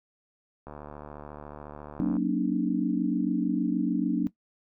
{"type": "click train", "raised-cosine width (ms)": 1, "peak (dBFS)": -27, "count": 112, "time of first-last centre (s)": [0.67, 2.168], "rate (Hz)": 74.1}
{"type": "chord", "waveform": "sine", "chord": "D# minor seventh", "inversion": "first", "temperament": "equal with one note detuned", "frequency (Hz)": [185, 233.1, 277.2, 303.8], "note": ["F#3", "A#3", "C#4", "D#4"], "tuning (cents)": [0, 0, 0, -41], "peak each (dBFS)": -29, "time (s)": [2, 4.27], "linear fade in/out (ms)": 0}
{"effects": ["noise-tail reverb RT60 0.1 s tail -17 dB re dry"]}